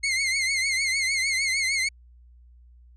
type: tone with vibrato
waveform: sawtooth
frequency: 2138 Hz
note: C7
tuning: 37 cents sharp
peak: -19 dBFS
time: 0.03-1.89 s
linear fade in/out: 10 ms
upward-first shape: triangle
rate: 6.6 Hz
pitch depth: 91 cents each way
effects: added 60 Hz sine -49 dBFS peak until 2.96 s + resampled to 22050 Hz